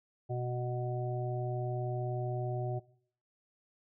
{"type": "harmonic tone", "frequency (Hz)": 123.47, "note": "B2", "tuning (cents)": 0, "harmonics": [1, 3, 5, 6], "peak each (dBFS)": [-34, -39, -41, -42], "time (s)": [0.29, 2.8], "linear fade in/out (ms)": 20, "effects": ["noise-tail reverb RT60 0.6 s tail -21 dB re dry"]}